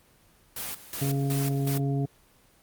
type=noise with tremolo; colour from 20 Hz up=white; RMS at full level=-34 dBFS; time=0.56-1.78 s; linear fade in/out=5 ms; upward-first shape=square; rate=2.7 Hz; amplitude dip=80%
type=harmonic tone; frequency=138.59 Hz; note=C#3; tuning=in tune; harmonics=1 / 2 / 3 / 5; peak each=-25 / -31 / -35 / -39 dBFS; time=1.01-2.06 s; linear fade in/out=10 ms
effects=pink hiss -60 dBFS RMS until 2.62 s + Opus 24 kbps